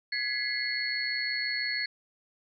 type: tone cluster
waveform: sine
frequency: 1680 / 1994 / 2120 / 4367 Hz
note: G#6 / B6 / C7 / C#8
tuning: +19 / +16 / +22 / -27 cents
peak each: -35 / -35 / -35 / -32 dBFS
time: 0.12-1.86 s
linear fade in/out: 5 ms
effects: none